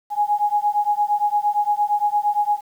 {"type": "beating tone pair", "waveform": "sine", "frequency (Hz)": [826, 834.7], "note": ["G#5", "G#5"], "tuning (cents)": [-10, 9], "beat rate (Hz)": 8.7, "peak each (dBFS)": -20, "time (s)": [0.1, 2.61], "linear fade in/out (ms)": 50, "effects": ["8-bit"]}